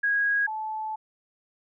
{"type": "tone pair in turn", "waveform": "sine", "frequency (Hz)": [1647, 869.2], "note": ["G#6", "A5"], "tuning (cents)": [-15, -21], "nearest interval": "major seventh", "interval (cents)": 1106, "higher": "first", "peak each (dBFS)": [-21, -29], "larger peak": "first", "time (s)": [[0.03, 0.47], [0.47, 0.96]], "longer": "second", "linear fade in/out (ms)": 10, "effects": []}